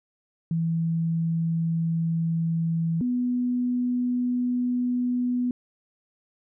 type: tone pair in turn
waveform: sine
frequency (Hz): 164.81 / 246.9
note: E3 / B3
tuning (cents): 0 / 0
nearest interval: perfect fifth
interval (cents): 700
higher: second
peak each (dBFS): -22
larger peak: neither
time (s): 0.51-3.01 / 3.01-5.51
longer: neither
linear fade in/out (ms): 2
effects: none